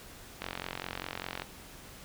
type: click train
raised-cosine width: 0.3 ms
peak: -19 dBFS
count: 46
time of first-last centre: 0.42-1.42 s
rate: 45 Hz
effects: pink hiss -50 dBFS RMS until 2.04 s